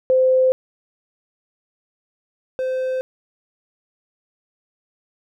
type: tone pair in turn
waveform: sine / triangle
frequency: 517 / 517 Hz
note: C5 / C5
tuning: -21 / -21 cents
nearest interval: unison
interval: 0 cents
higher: neither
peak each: -12 / -18 dBFS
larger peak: first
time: 0.1-0.52 / 2.59-3.01 s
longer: neither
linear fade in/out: 0 ms
effects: none